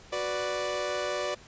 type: chord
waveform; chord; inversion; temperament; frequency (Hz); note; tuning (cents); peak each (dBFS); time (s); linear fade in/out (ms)
sawtooth; B minor; second; equal; 370 / 493.9 / 587.3; F#4 / B4 / D5; 0 / 0 / 0; -32 / -32 / -27; 0.12-1.35; 10
effects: pink hiss -52 dBFS RMS until 1.47 s + resampled to 16000 Hz